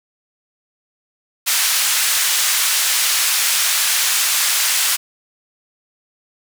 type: band-pass noise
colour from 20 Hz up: white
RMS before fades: -17 dBFS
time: 1.46-4.97 s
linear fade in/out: 20 ms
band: 1300 to 11000 Hz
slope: 12 dB/octave
effects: none